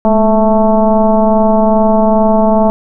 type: tone with frequency modulation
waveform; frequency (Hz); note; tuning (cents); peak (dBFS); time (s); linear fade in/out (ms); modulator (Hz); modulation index
sine; 434.8; A4; -21; -6; 0.05-2.7; 0; 223; 2
effects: none